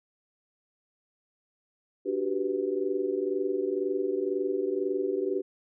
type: chord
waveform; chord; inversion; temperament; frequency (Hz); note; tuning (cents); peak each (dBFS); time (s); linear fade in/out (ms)
sine; G major seventh; second; equal; 293.7 / 370 / 392 / 493.9; D4 / F#4 / G4 / B4; 0 / 0 / 0 / 0; -35 / -31 / -29 / -35; 2.05-5.42; 20
effects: none